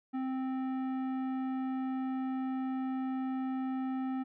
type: tone with tanh clipping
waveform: triangle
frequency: 261.6 Hz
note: C4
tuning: in tune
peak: -34 dBFS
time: 0.13-4.24 s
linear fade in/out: 20 ms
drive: 17 dB
effects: none